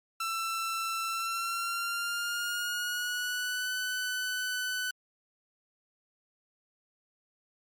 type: tone with pitch glide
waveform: sawtooth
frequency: 1337 to 1500.7 Hz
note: E6 to F#6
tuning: +24 to +24 cents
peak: -27 dBFS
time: 0.2-4.91 s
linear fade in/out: 5 ms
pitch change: +200 cents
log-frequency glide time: 1.07-3.71 s
effects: MP3 64 kbps

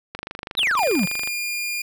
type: click train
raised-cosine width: 0.3 ms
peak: -15 dBFS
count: 29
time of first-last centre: 0.15-1.274 s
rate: 24.9 Hz
type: exponential sweep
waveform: triangle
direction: down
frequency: 4075 to 161.6 Hz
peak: -16 dBFS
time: 0.57-1.06 s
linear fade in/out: 10 ms
type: tone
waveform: sawtooth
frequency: 2415 Hz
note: D7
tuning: 48 cents sharp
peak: -21 dBFS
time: 0.77-1.82 s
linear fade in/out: 5 ms
effects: none

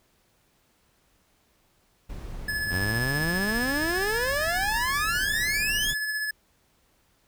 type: noise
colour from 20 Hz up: brown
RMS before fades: -37 dBFS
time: 2.09-5.94 s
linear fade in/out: 10 ms
type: tone with tremolo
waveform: square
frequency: 1714 Hz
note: A6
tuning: 46 cents flat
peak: -26 dBFS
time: 2.48-6.31 s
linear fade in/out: 5 ms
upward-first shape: triangle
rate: 15 Hz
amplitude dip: 40%
type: exponential sweep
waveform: sawtooth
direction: up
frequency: 85.2 to 3564 Hz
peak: -23 dBFS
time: 2.69-5.95 s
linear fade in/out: 50 ms
effects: pink hiss -66 dBFS RMS until 7.27 s

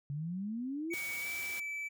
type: exponential sweep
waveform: sine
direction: up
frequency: 138.59 to 349.2 Hz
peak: -35 dBFS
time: 0.1-0.94 s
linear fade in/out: 0 ms
type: tone with pitch glide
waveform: triangle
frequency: 2253 to 2310 Hz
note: C#7 to D7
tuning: +28 to -29 cents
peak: -35 dBFS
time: 0.9-1.89 s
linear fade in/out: 20 ms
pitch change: +43 cents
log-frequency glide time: 1.2-1.28 s
type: noise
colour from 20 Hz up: white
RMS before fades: -45 dBFS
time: 0.93-1.6 s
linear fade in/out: 5 ms
effects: none

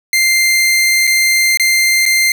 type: tone with dropouts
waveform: sawtooth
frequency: 2093 Hz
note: C7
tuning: in tune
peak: -6 dBFS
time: 0.13-2.32 s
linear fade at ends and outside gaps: 2 ms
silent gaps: 1.07-1.074 / 1.573-1.597 / 2.055-2.061 s
effects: none

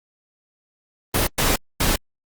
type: noise bursts at uneven times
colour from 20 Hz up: pink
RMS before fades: -19 dBFS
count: 3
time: 1.14-1.27 / 1.38-1.56 / 1.8-1.96 s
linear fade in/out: 5 ms
effects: Opus 32 kbps

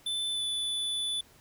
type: tone with pitch glide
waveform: square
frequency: 3520 to 3480 Hz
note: A7 to A7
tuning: 0 to -20 cents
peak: -30 dBFS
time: 0.06-1.21 s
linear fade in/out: 5 ms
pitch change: -20 cents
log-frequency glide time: 0.32-0.42 s
effects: pink hiss -59 dBFS RMS until 1.4 s

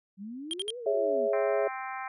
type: exponential two-way sweep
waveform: sine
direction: up then down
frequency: 187 to 503 to 218.2 Hz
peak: -37 dBFS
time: 0.17-1.29 s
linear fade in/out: 50 ms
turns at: 0.78 s
type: tone bursts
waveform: square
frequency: 3200 Hz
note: G7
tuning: 35 cents sharp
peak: -30 dBFS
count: 3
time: 0.51-0.704 s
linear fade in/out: 0 ms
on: 24 ms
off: 61 ms
type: chord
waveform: sine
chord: C# minor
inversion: second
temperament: equal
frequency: 415.3 / 554.4 / 659.3 Hz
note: G#4 / C#5 / E5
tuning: 0 / 0 / 0 cents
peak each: -29 dBFS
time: 0.86-1.68 s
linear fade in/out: 5 ms
type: harmonic tone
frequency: 261.6 Hz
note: C4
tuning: in tune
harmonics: 3 / 4 / 5 / 6 / 7 / 8 / 9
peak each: -38 / -40 / -42 / -44 / -45 / -46 / -47 dBFS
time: 1.33-2.08 s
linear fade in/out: 2 ms
effects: resampled to 32000 Hz

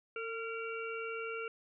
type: harmonic tone with a mistuned harmonic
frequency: 459.8 Hz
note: A#4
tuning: 24 cents flat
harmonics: 1 / 3 / 5 / 6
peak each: -40 / -42 / -46 / -46 dBFS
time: 0.16-1.48 s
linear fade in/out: 2 ms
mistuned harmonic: 1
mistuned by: -30 cents
effects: none

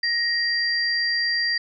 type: tone pair together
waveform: sine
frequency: 1879 / 4742 Hz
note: A#6 / D8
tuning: +13 / +16 cents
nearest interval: octave + major third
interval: 1603 cents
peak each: -23 dBFS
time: 0.03-1.58 s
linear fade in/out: 5 ms
effects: none

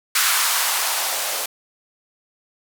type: noise with band-pass filter sweep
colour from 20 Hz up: violet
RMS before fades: -21 dBFS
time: 0.15-1.46 s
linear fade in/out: 5 ms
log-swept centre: 1300 to 540 Hz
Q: 1.8
effects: none

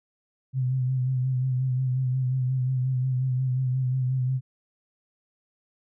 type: tone with vibrato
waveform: sine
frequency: 128.8 Hz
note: C3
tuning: 27 cents flat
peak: -22 dBFS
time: 0.53-4.41 s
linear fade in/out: 50 ms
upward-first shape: sine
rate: 5.6 Hz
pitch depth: 41 cents each way
effects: none

